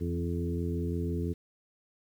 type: harmonic tone with a mistuned harmonic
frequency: 85.9 Hz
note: F2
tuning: 28 cents flat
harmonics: 1 / 2 / 3 / 4 / 5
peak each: -32 / -35 / -37 / -38 / -39 dBFS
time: 0-1.34 s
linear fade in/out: 20 ms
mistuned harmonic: 2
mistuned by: -32 cents
effects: 10-bit